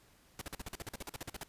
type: noise bursts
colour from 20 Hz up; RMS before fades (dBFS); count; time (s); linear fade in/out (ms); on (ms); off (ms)
pink; -42; 16; 0.39-1.434; 2; 24; 44
effects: pink hiss -65 dBFS RMS until 1.48 s + resampled to 32000 Hz